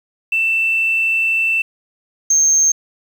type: tone pair in turn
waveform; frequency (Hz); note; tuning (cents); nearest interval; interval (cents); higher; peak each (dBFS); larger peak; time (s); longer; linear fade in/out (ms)
sine; 2668 / 6379; E7 / G8; +20 / +29; octave + minor third; 1509; second; -13 / -9; second; 0.32-1.62 / 2.3-2.72; first; 5
effects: tanh soft clip ceiling -6 dBFS + 7-bit